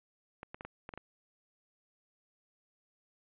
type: clicks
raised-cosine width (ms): 0.5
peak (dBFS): -28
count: 7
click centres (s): 0.431 / 0.545 / 0.609 / 0.65 / 0.891 / 0.938 / 0.976
effects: resampled to 8000 Hz